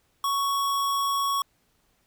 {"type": "tone", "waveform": "square", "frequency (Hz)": 1113, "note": "C#6", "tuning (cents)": 7, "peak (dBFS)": -24, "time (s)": [0.24, 1.42], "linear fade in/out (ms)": 2, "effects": ["pink hiss -68 dBFS RMS until 2.06 s"]}